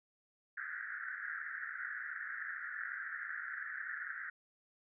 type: band-pass noise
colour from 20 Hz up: pink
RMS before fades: -43 dBFS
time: 0.57-4.3 s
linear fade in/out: 5 ms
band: 1400 to 1900 Hz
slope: 96 dB/octave
effects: none